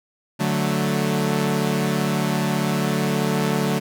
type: chord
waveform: sawtooth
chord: D major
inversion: none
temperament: equal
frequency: 146.83 / 185 / 220 Hz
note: D3 / F#3 / A3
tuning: 0 / 0 / 0 cents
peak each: -20 dBFS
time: 0.39-3.8 s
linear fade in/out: 20 ms
effects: none